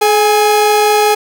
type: tone pair together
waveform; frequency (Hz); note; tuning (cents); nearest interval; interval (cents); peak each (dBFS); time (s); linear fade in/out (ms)
45% pulse; 425.4 / 826.1; G#4 / G#5; +42 / -9; major seventh; 1149; -11; 0.01-1.15; 10
effects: none